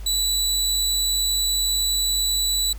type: tone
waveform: 25% pulse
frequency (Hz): 3951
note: B7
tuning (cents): 0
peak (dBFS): -16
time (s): 0.06-2.73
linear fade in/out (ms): 5
effects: added 50 Hz sine -31 dBFS peak until 2.78 s + pink hiss -48 dBFS RMS until 2.78 s